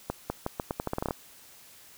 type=accelerating click train; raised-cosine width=1 ms; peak=-15 dBFS; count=13; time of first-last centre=0.1-1.108 s; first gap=200 ms; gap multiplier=0.82; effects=white hiss -53 dBFS RMS until 1.97 s